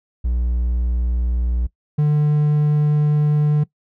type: tone pair in turn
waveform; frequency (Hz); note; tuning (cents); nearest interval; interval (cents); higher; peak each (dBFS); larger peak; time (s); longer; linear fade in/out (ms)
triangle; 60.2 / 149.17; B1 / D3; -44 / +27; octave + major third; 1571; second; -15 / -11; second; 0.24-1.67 / 1.98-3.64; second; 10
effects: noise-tail reverb RT60 0.1 s tail -20 dB re dry